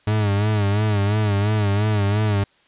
40% pulse tone with vibrato, 103.83 Hz, G#2, in tune, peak -16 dBFS, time 0.07-2.44 s, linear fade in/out 5 ms, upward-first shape sine, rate 2.9 Hz, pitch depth 71 cents each way, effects white hiss -58 dBFS RMS until 2.67 s + resampled to 8000 Hz

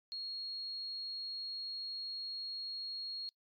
sine tone, 4293 Hz, C8, 44 cents sharp, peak -39 dBFS, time 0.12-3.29 s, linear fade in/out 0 ms, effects noise-tail reverb RT60 0.1 s tail -24 dB re dry + MP3 96 kbps

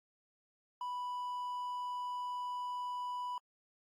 triangle tone, 987.8 Hz, B5, in tune, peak -35 dBFS, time 0.81-3.38 s, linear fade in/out 2 ms, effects AAC 64 kbps

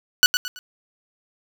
15% pulse tone with echo, 1480 Hz, F#6, in tune, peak -3 dBFS, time 0.23-0.26 s, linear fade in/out 0 ms, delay 110 ms, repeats 3, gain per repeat -9 dB, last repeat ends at 0.59 s, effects none

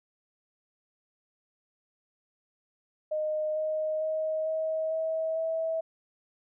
sine tone with pitch steps, 616 / 622.4 / 628.9 / 635.5 / 642.2 / 648.9 Hz, D#5 / D#5 / D#5 / D#5 / E5 / E5, -17 / 0 / +18 / +36 / -45 / -27 cents, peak -27 dBFS, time 3.11-5.81 s, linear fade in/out 10 ms, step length 450 ms, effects none

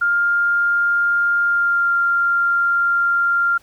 sine tone with pitch glide, 1403 to 1390.9 Hz, F6 to F6, +8 to -7 cents, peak -14 dBFS, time 0.01-3.58 s, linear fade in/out 10 ms, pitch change -15 cents, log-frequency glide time 1.44-1.93 s, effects pink hiss -53 dBFS RMS until 3.62 s

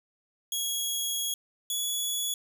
15% pulse tone pair in turn, 3322 / 3394 Hz, G#7 / G#7, 0 / +37 cents, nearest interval unison, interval 37 cents, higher second, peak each -21 dBFS, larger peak neither, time 0.52-1.34 / 1.7-2.34 s, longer first, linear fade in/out 2 ms, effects none

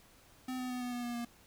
square tone with pitch steps, 255.9 / 252.7 / 249.5 / 246.3 / 243.2 / 240.1 / 237.1 Hz, C4 / B3 / B3 / B3 / B3 / B3 / A#3, -38 / +40 / +18 / -5 / -26 / -49 / +30 cents, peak -37 dBFS, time 0.48-1.25 s, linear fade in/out 5 ms, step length 110 ms, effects pink hiss -62 dBFS RMS until 1.46 s

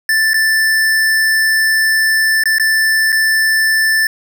square tone with dropouts, 1764 Hz, A6, 4 cents sharp, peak -11 dBFS, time 0.09-4.07 s, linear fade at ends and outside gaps 2 ms, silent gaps 0.334-0.342 / 2.437-2.456 / 2.584-2.597 / 3.121-3.126 s, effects none

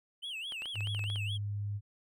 triangle tone with vibrato, 2939 Hz, F#7, 12 cents flat, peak -36 dBFS, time 0.22-1.38 s, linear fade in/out 20 ms, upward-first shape sine, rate 4.7 Hz, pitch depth 240 cents each way
clicks, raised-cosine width 0.3 ms, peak -30 dBFS, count 11, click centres 0.522 / 0.621 / 0.657 / 0.756 / 0.807 / 0.872 / 0.948 / 0.993 / 1.04 / 1.101 / 1.159 s
sine tone with pitch glide, 103.5 to 102.31 Hz, G#2 to G#2, -5 to -25 cents, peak -33 dBFS, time 0.74-1.81 s, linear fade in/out 50 ms, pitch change -20 cents, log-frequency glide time 1-1.51 s
effects none

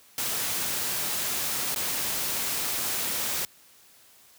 white noise with dropouts, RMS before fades -29 dBFS, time 0.18-3.45 s, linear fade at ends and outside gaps 1 ms, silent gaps 1.746-1.76 s, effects white hiss -56 dBFS RMS until 4.38 s + high-pass 60 Hz 12 dB/octave

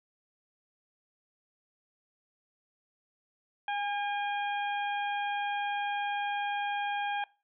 harmonic tone with a mistuned harmonic, 809 Hz, G#5, 46 cents flat, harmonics 1 / 2 / 3 / 4, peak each -31 / -37 / -41 / -43 dBFS, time 3.68-7.24 s, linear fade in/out 2 ms, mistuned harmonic 1, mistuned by +18 cents, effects noise-tail reverb RT60 0.3 s tail -21 dB re dry

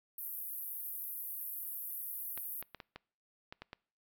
pink band-pass noise, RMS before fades -42 dBFS, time 0.18-2.62 s, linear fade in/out 5 ms, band 12000 to 16000 Hz, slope 48 dB/octave
clicks, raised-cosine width 0.3 ms, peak -29 dBFS, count 8, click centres 2.376 / 2.626 / 2.747 / 2.802 / 2.96 / 3.525 / 3.62 / 3.731 s
effects noise-tail reverb RT60 0.5 s tail -25 dB re dry

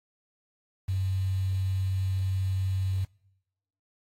sine tone with quantisation, 94.9 Hz, F#2, 44 cents sharp, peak -25 dBFS, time 0.88-3.05 s, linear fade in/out 10 ms, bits 8, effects noise-tail reverb RT60 0.9 s tail -26 dB re dry + AAC 48 kbps

